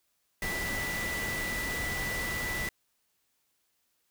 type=tone in noise; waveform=sine; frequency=1975.5 Hz; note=B6; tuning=in tune; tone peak=-33 dBFS; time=0.42-2.69 s; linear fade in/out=2 ms; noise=pink; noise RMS=-36 dBFS; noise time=0.42-2.69 s; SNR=0 dB; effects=white hiss -75 dBFS RMS until 4.1 s